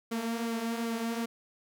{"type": "tone with flanger", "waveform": "sawtooth", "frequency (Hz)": 230, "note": "A#3", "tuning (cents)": -23, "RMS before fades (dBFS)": -33, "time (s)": [0.11, 1.26], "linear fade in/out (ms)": 10, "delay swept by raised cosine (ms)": [1.1, 6.4], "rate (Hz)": 2.6, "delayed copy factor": -0.5, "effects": []}